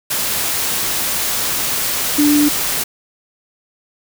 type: tone in noise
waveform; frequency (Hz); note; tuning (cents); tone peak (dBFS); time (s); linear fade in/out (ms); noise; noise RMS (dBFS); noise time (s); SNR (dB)
sine; 293.7; D4; 0; -10; 2.18-2.49; 10; white; -19; 0.1-2.84; +6
effects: none